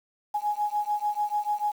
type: beating tone pair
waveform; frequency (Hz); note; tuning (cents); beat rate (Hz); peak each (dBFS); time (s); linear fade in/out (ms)
sine; 831 / 837.8; G#5 / G#5; +1 / +15; 6.8; -28 / -28; 0.34-1.72; 10
effects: 8-bit